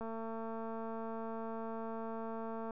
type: click train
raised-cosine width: 1 ms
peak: -30 dBFS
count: 608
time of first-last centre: 0.01-2.708 s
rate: 225 Hz
effects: none

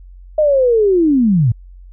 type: linear sweep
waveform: sine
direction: down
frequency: 625 to 104.1 Hz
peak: -9 dBFS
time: 0.38-1.52 s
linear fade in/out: 5 ms
effects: added 45 Hz sine -35 dBFS peak until 1.92 s

